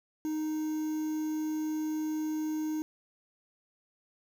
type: tone with quantisation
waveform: triangle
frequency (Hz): 310.1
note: D#4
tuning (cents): -6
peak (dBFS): -28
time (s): 0.25-2.82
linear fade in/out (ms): 0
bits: 8
effects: none